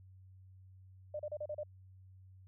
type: tone bursts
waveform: sine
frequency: 600 Hz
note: D5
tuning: 37 cents sharp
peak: -37 dBFS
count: 6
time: 1.14-1.634 s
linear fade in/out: 5 ms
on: 54 ms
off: 34 ms
effects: added 94 Hz sine -55 dBFS peak until 2.47 s